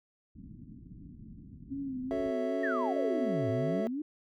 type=low-pass noise; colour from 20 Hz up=white; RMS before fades=-49 dBFS; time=0.35-2.31 s; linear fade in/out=5 ms; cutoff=280 Hz; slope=48 dB/octave
type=tone with vibrato; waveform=sine; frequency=265.9 Hz; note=C4; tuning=28 cents sharp; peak=-34 dBFS; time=1.7-3.82 s; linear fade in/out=20 ms; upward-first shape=sine; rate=2.5 Hz; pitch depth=83 cents each way
type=chord; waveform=triangle; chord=F# minor seventh; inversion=none; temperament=equal; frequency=370 / 440 / 554.4 / 659.3 Hz; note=F#4 / A4 / C#5 / E5; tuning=0 / 0 / 0 / 0 cents; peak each=-35 / -35 / -38 / -32 dBFS; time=2.11-3.87 s; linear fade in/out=0 ms
type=exponential two-way sweep; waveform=sine; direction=down then up; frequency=1897 to 106.4 to 314.5 Hz; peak=-32 dBFS; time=2.63-4.02 s; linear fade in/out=5 ms; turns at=3.49 s
effects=none